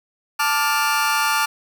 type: chord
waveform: sawtooth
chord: D minor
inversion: second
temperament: just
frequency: 881 / 1174.7 / 1409.6 Hz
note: A5 / D6 / F6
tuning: +2 / 0 / +16 cents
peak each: -18 dBFS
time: 0.39-1.46 s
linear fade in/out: 10 ms
effects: 7-bit